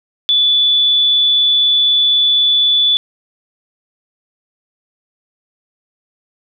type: tone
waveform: sine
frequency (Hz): 3464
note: A7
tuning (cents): -28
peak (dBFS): -9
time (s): 0.29-2.97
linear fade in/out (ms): 0
effects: none